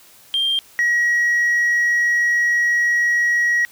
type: tone pair in turn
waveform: sine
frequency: 3184 / 1906.9 Hz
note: G7 / A#6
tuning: +26 / +39 cents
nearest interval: major sixth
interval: 887 cents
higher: first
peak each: -15 / -12 dBFS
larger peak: second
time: 0.34-0.59 / 0.79-3.65 s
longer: second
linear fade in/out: 0 ms
effects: tanh soft clip ceiling -13 dBFS + white hiss -48 dBFS RMS until 3.71 s